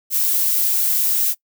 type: noise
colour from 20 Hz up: violet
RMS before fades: -18 dBFS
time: 0.1-1.35 s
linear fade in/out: 50 ms
effects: noise-tail reverb RT60 0.1 s tail -22 dB re dry